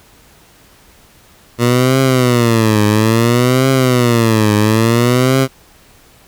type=tone with vibrato; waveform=15% pulse; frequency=118.2 Hz; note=A#2; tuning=24 cents sharp; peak=-3 dBFS; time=1.58-5.48 s; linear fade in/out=50 ms; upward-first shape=triangle; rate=0.59 Hz; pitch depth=220 cents each way; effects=pink hiss -46 dBFS RMS until 6.27 s